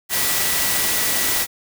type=tone in noise; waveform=sine; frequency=1952 Hz; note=B6; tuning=21 cents flat; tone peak=-30 dBFS; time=0.09-1.47 s; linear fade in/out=50 ms; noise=white; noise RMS=-20 dBFS; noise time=0.09-1.47 s; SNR=-13 dB; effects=none